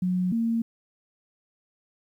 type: tone pair in turn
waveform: sine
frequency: 182 / 229.3 Hz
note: F#3 / A#3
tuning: -28 / -28 cents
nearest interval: major third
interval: 400 cents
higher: second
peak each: -22 dBFS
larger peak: neither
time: 0.02-0.32 / 0.32-0.62 s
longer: neither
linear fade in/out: 5 ms
effects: 10-bit